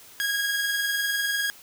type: tone pair together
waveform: sawtooth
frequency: 1641.2 / 1661.2 Hz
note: G#6 / G#6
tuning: -21 / 0 cents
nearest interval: unison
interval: 21 cents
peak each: -21 / -29 dBFS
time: 0.2-1.5 s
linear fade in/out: 0 ms
effects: white hiss -49 dBFS RMS until 1.62 s